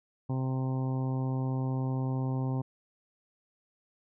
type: harmonic tone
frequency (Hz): 130.81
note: C3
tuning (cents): 0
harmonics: 1 / 2 / 3 / 4 / 5 / 6 / 7 / 8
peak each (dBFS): -29 / -35 / -43 / -45 / -49 / -46 / -46 / -51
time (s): 0.29-2.62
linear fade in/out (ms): 10
effects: none